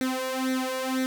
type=tone with flanger; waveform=sawtooth; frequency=259.6 Hz; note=C4; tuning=13 cents flat; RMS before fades=-28 dBFS; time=0.01-1.06 s; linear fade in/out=0 ms; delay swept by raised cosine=0.5 to 2.1 ms; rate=2 Hz; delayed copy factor=+0.85; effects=none